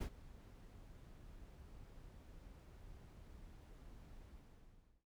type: noise with ADSR envelope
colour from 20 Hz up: brown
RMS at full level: -37 dBFS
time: 0-5.05 s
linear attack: 17 ms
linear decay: 75 ms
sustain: -20 dB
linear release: 810 ms
effects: none